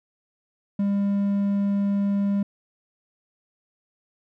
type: tone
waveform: triangle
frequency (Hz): 200.4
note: G3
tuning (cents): +38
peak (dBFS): -18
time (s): 0.79-2.43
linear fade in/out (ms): 5
effects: none